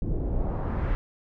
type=noise with low-pass filter sweep; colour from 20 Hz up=brown; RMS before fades=-27 dBFS; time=0.02-0.95 s; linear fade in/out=0 ms; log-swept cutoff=320 to 2000 Hz; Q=1.3; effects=none